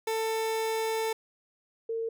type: tone pair in turn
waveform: 30% pulse / sine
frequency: 444.9 / 454.2 Hz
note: A4 / A#4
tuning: +19 / -45 cents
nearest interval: unison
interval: 36 cents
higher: second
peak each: -25 / -29 dBFS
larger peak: first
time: 0.07-1.13 / 1.89-2.09 s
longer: first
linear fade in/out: 5 ms
effects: none